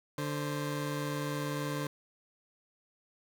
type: tone pair together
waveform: 20% pulse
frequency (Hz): 146.64 / 523.3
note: D3 / C5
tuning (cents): -2 / 0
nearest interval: octave + minor seventh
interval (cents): 2202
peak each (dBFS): -29 / -34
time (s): 0.18-1.87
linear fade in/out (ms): 2
effects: none